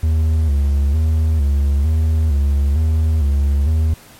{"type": "tone with vibrato", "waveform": "triangle", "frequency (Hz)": 74.7, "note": "D2", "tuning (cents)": 30, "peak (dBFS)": -10, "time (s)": [0.03, 3.94], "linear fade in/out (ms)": 5, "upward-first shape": "square", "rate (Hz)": 1.1, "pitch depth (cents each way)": 100, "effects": ["pink hiss -43 dBFS RMS until 4.19 s", "MP3 64 kbps"]}